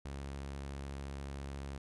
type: tone with vibrato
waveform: sawtooth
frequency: 69.2 Hz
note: C#2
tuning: 2 cents flat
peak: -37 dBFS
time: 0.05-1.78 s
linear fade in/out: 5 ms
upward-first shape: square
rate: 14 Hz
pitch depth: 14 cents each way
effects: resampled to 24000 Hz